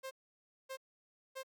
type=tone bursts; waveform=sawtooth; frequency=529 Hz; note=C5; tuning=19 cents sharp; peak=-38 dBFS; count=3; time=0.03-1.433 s; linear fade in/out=20 ms; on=81 ms; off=580 ms; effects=none